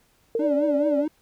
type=tone with exponential decay; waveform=sine; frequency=458.6 Hz; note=A#4; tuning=28 cents flat; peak=-18 dBFS; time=0.35-0.56 s; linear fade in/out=2 ms; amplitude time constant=44 ms
type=tone with vibrato; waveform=triangle; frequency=293.7 Hz; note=D4; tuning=in tune; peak=-21 dBFS; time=0.39-1.08 s; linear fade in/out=5 ms; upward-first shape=triangle; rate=4.7 Hz; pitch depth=150 cents each way
type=tone with tremolo; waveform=sine; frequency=584 Hz; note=D5; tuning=10 cents flat; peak=-19 dBFS; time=0.39-1.06 s; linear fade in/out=50 ms; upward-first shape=sine; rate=17 Hz; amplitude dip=35%
effects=pink hiss -63 dBFS RMS until 1.21 s